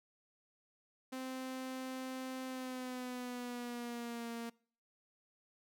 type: tone with pitch glide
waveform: sawtooth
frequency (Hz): 259.7 to 232.7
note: C4 to A#3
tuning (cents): -13 to -3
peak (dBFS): -37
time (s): 1.12-4.5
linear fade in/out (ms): 10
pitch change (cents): -190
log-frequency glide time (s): 2.46-4.3
effects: noise-tail reverb RT60 0.5 s tail -25 dB re dry